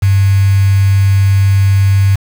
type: tone with quantisation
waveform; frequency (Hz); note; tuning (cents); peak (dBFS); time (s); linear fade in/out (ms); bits
sine; 98; G2; 0; -6; 0.02-2.16; 10; 4
effects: none